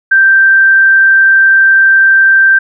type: tone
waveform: sine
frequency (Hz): 1568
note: G6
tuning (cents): 0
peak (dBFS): -3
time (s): 0.11-2.59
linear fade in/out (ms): 10
effects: none